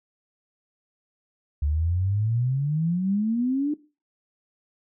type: exponential sweep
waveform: sine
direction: up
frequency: 70.8 to 302.8 Hz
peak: -21 dBFS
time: 1.62-3.74 s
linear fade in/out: 5 ms
effects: noise-tail reverb RT60 0.3 s tail -18 dB re dry